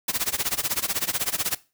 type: noise with tremolo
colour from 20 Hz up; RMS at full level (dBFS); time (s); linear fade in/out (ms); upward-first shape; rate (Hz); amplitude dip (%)
white; -23; 0.08-1.55; 5; sine; 16; 95
effects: noise-tail reverb RT60 0.3 s tail -19 dB re dry